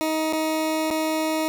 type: tone with dropouts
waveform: 20% pulse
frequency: 315.1 Hz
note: D#4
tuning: 22 cents sharp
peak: -17 dBFS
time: 0.01-1.48 s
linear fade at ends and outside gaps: 0 ms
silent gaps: 0.326-0.333 / 0.903-0.909 s
effects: none